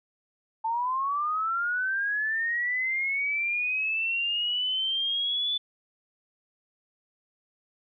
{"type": "linear sweep", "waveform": "sine", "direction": "up", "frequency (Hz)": [883, 3493], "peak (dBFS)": -25, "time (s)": [0.64, 5.58], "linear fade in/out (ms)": 10, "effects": []}